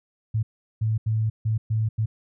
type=tone bursts at uneven times; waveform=sine; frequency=110 Hz; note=A2; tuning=in tune; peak=-20 dBFS; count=6; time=0.34-0.43 / 0.81-0.98 / 1.06-1.3 / 1.45-1.58 / 1.7-1.89 / 1.98-2.06 s; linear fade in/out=10 ms; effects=none